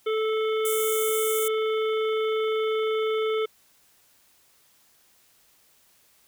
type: harmonic tone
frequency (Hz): 437.2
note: A4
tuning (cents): -11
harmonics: 1 / 3 / 5 / 7 / 8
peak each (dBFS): -23 / -33 / -37 / -40 / -41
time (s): 0.06-3.46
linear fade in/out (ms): 10
type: high-pass noise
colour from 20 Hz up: pink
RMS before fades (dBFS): -31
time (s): 0.65-1.48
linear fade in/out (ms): 2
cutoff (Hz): 7000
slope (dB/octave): 48
effects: white hiss -61 dBFS RMS until 6.27 s